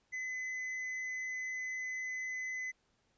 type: tone with hard clipping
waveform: sine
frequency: 2024 Hz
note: B6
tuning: 42 cents sharp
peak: -38 dBFS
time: 0.12-2.72 s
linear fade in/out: 20 ms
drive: 4 dB
effects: pink hiss -75 dBFS RMS until 3.17 s + resampled to 16000 Hz